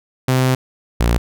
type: tone pair in turn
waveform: sawtooth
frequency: 129.3 / 58.47 Hz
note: C3 / A#1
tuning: -20 / +6 cents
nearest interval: octave + major second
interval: 1374 cents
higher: first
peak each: -9 dBFS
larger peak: neither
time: 0.28-0.55 / 1-1.18 s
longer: first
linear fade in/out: 5 ms
effects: none